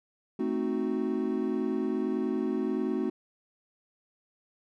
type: chord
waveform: triangle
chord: A diminished seventh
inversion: none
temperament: equal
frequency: 220 / 261.6 / 311.1 / 370 Hz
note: A3 / C4 / Eb4 / Gb4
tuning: 0 / 0 / 0 / 0 cents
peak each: -31 / -30 / -32 / -30 dBFS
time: 0.39-3.1 s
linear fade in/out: 5 ms
effects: none